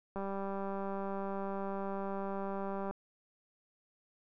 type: click train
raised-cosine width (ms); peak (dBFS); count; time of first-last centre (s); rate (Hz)
1; -26; 540; 0.16-2.91; 196
effects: none